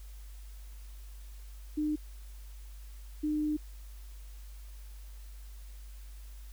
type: tone bursts at uneven times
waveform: sine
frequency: 302.7 Hz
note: D#4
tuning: 48 cents flat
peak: -28 dBFS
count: 2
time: 1.77-1.96 / 3.23-3.57 s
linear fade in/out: 10 ms
effects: added 50 Hz sine -44 dBFS peak until 6.52 s + white hiss -60 dBFS RMS until 6.52 s